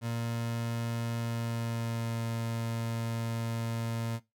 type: tone with pitch glide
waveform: 30% pulse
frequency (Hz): 116.54 to 115.13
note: A#2 to A#2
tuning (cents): 0 to -21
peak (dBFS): -29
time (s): 0.01-4.2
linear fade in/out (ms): 50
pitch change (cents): -21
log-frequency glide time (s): 1.19-2.26
effects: noise-tail reverb RT60 0.2 s tail -18 dB re dry